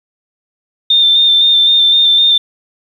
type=tone with vibrato; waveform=sine; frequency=3597 Hz; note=A7; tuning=37 cents sharp; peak=-6 dBFS; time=0.9-2.38 s; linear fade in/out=5 ms; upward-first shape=square; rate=3.9 Hz; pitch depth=19 cents each way; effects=7-bit